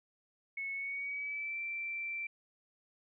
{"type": "tone with pitch glide", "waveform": "sine", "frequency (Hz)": [2200, 2344], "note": ["C#7", "D7"], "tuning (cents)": [-14, -4], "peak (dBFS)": -36, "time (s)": [0.57, 2.27], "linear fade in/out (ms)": 5, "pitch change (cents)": 110, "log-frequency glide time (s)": [0.73, 1.59], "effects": []}